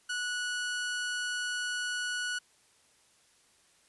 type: tone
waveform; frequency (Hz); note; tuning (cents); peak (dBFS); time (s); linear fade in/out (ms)
sawtooth; 1470; F#6; -12; -28; 0.09-2.39; 10
effects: white hiss -65 dBFS RMS until 3.88 s + resampled to 24000 Hz